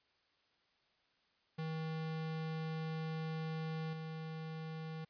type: tone with level steps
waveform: square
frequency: 159.4 Hz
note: D#3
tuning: 42 cents sharp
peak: -39 / -43 dBFS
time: 1.58-5.05 s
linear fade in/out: 10 ms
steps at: 3.93 s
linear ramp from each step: 2 ms
effects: white hiss -75 dBFS RMS until 5.09 s + resampled to 11025 Hz